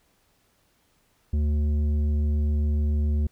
triangle tone with tanh clipping, 74.4 Hz, D2, 23 cents sharp, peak -22 dBFS, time 1.33-3.27 s, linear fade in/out 5 ms, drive 13 dB, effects pink hiss -66 dBFS RMS until 3.31 s

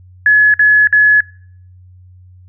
sine tone bursts, 1700 Hz, G#6, 40 cents sharp, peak -5 dBFS, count 3, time 0.26-1.206 s, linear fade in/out 2 ms, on 280 ms, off 53 ms, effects noise-tail reverb RT60 0.6 s tail -25 dB re dry + added 91 Hz sine -38 dBFS peak until 2.48 s

